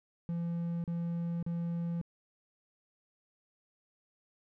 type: tone bursts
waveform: triangle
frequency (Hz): 170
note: F3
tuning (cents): -46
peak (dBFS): -30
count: 3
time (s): 0.29-2.014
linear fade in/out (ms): 0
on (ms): 550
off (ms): 37
effects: none